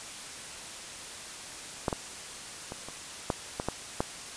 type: clicks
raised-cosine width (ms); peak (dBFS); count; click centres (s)
1; -12 / -15 / -23 / -27 / -12 / -16 / -14 / -12; 8; 1.882 / 1.928 / 2.721 / 2.886 / 3.302 / 3.599 / 3.686 / 4.005
effects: white hiss -42 dBFS RMS until 4.36 s + resampled to 22050 Hz